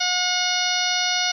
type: harmonic tone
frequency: 724 Hz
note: F#5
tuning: 38 cents flat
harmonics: 1 / 2 / 3 / 4 / 5 / 6 / 7 / 8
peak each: -28 / -28 / -28 / -28 / -28 / -28 / -28 / -28 dBFS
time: 0-1.32 s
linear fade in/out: 10 ms
effects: 9-bit